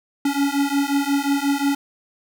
square beating tone pair, 278.5 / 284.1 Hz, C#4 / C#4, +8 / +43 cents, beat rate 5.6 Hz, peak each -22 dBFS, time 0.25-1.75 s, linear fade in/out 5 ms, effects none

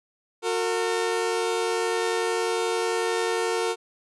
sawtooth tone pair together, 363.9 / 455.1 Hz, F#4 / A#4, -29 / -42 cents, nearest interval major third, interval 387 cents, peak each -24 / -21 dBFS, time 0.42-3.76 s, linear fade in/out 50 ms, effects resampled to 24000 Hz

